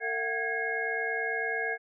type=tone cluster; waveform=sine; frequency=453.2 / 680 / 749 / 1648 / 2156 Hz; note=A#4 / F5 / F#5 / G#6 / C#7; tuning=-49 / -46 / +21 / -14 / -49 cents; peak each=-35 / -39 / -38 / -31 / -36 dBFS; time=0-1.78 s; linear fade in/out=50 ms; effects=none